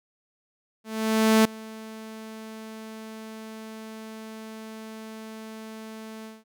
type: tone with ADSR envelope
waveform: sawtooth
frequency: 220 Hz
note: A3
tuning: in tune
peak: -11 dBFS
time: 0.84-6.44 s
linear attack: 610 ms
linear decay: 4 ms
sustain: -23 dB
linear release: 190 ms
effects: none